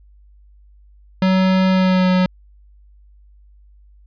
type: tone with pitch glide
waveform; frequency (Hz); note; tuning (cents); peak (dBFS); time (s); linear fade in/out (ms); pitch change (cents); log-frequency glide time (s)
square; 187.6 to 183.85; F#3 to F#3; +24 to -11; -13; 1.22-2.26; 2; -35; 1.7-2.09
effects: added 50 Hz sine -45 dBFS peak until 4.06 s + resampled to 11025 Hz